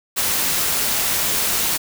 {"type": "noise", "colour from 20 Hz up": "white", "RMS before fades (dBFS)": -20, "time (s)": [0.16, 1.78], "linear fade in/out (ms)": 20, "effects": []}